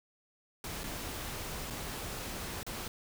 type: noise with dropouts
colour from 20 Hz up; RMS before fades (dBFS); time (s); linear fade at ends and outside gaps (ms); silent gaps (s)
pink; -40; 0.64-2.88; 2; 0.835-0.839 / 1.702-1.706 / 2.631-2.665
effects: none